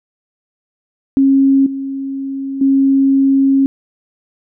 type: tone with level steps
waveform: sine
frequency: 271.7 Hz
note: C#4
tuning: 35 cents flat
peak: -7 / -19 / -8 dBFS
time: 1.17-3.66 s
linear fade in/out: 0 ms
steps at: 1.66 / 2.61 s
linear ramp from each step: 5 ms
effects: none